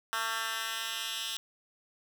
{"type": "tone with high-pass filter sweep", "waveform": "10% pulse", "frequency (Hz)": 224.9, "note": "A3", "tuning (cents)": 38, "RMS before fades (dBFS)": -35, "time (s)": [0.13, 1.37], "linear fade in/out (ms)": 0, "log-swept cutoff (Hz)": [1400, 3200], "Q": 1.7, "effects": []}